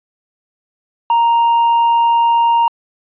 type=tone with tanh clipping; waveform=sine; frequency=932.3 Hz; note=A#5; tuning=in tune; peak=-10 dBFS; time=1.1-2.68 s; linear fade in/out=2 ms; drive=3 dB; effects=resampled to 8000 Hz